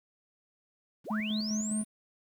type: linear sweep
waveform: sine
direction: up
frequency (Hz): 65.3 to 9640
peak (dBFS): -35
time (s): 1.04-1.85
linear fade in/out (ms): 50
type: tone with tremolo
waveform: triangle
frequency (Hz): 214.7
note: A3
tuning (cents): -42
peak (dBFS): -27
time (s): 1.1-1.84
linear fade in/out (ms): 10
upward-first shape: square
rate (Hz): 4.9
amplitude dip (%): 35
effects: 10-bit